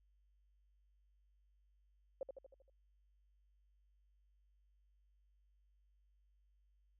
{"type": "tone with echo", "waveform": "sine", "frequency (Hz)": 537, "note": "C5", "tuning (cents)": 45, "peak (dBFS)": -38, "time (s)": [2.21, 2.23], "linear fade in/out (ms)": 2, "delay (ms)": 78, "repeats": 6, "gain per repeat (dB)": -5, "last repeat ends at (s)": 2.698, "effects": ["added 50 Hz sine -70 dBFS peak until 6.99 s"]}